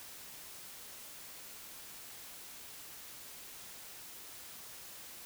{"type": "silence", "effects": ["white hiss -50 dBFS RMS until 5.25 s"]}